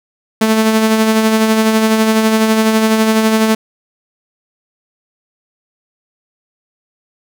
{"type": "tone with tremolo", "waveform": "sawtooth", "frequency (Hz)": 220, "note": "A3", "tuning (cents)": 0, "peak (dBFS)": -4, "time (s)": [0.41, 3.55], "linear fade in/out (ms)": 5, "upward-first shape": "sine", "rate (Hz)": 12, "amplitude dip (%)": 40, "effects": []}